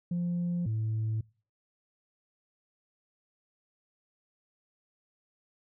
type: tone pair in turn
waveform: sine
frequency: 174.5 / 109.93 Hz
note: F3 / A2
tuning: -1 / -1 cents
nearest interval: minor sixth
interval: 800 cents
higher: first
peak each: -26 / -26 dBFS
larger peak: neither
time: 0.11-0.66 / 0.66-1.21 s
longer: neither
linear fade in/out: 5 ms
effects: noise-tail reverb RT60 0.4 s tail -26 dB re dry + tanh soft clip ceiling -26 dBFS